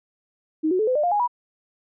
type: tone with pitch steps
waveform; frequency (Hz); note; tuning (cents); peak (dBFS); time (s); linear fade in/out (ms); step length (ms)
sine; 313.4 / 368.4 / 433.1 / 509.1 / 598.5 / 703.6 / 827.1 / 972.3; D#4 / F#4 / A4 / C5 / D5 / F5 / G#5 / B5; +13 / -7 / -27 / -47 / +33 / +13 / -7 / -27; -18; 0.63-1.278; 20; 81
effects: none